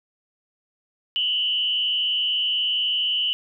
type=tone with frequency modulation; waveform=sine; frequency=2967 Hz; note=F#7; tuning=4 cents sharp; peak=-20 dBFS; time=1.16-3.33 s; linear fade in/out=0 ms; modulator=151 Hz; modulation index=0.71; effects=none